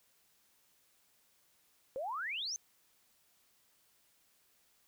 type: exponential sweep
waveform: sine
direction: up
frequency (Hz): 501 to 6430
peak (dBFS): -36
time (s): 1.96-2.56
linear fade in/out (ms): 0
effects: white hiss -71 dBFS RMS until 4.87 s